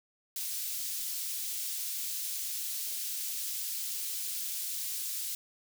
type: high-pass noise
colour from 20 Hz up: white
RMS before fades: -36 dBFS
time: 0.36-5.35 s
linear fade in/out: 2 ms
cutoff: 3900 Hz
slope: 12 dB/octave
effects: none